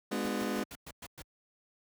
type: chord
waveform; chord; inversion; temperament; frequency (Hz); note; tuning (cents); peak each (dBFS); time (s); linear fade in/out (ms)
30% pulse; G# diminished seventh; none; just; 207.7 / 249.2 / 299 / 358.8; G#3 / B3 / D4 / F4; 0 / +16 / +31 / +47; -33 / -34 / -36 / -37; 0.11-0.64; 10
type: noise bursts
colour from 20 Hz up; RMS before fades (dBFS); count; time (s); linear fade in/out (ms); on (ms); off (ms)
pink; -45; 7; 0.24-1.222; 5; 46; 110
effects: high-pass 60 Hz 12 dB/octave